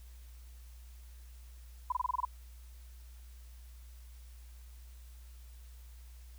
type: tone bursts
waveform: sine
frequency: 997 Hz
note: B5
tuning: 16 cents sharp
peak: -28 dBFS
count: 8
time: 1.9-2.251 s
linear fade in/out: 5 ms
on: 22 ms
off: 25 ms
effects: added 60 Hz sine -49 dBFS peak until 6.38 s + white hiss -64 dBFS RMS until 6.38 s